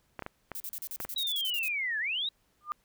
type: clicks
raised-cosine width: 0.5 ms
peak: -22 dBFS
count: 6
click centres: 0.193 / 0.223 / 0.264 / 0.517 / 1.003 / 1.05 s
type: noise bursts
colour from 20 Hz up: violet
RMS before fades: -38 dBFS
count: 13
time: 0.55-1.681 s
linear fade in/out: 0 ms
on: 51 ms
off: 39 ms
type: linear two-way sweep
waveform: sine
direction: down then up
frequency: 3895 to 1661.2 to 3895 Hz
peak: -29 dBFS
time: 1.16-2.29 s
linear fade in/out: 5 ms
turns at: 1.99 s
type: tone with exponential growth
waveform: sine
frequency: 1206 Hz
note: D6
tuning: 46 cents sharp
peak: -26 dBFS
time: 2.61-2.72 s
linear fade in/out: 0 ms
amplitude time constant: 22 ms
effects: pink hiss -71 dBFS RMS until 2.84 s